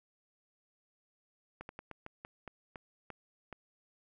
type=slowing click train; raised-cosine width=0.5 ms; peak=-29 dBFS; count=10; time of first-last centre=1.61-3.527 s; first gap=81 ms; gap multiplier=1.23; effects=none